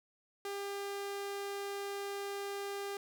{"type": "tone", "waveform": "sawtooth", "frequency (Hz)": 400, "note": "G4", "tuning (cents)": 35, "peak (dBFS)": -34, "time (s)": [0.45, 2.97], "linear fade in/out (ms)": 2, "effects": []}